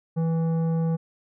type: tone with tanh clipping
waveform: triangle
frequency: 163.9 Hz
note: E3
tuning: 10 cents flat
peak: -23 dBFS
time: 0.16-0.97 s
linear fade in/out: 20 ms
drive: 15 dB
effects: none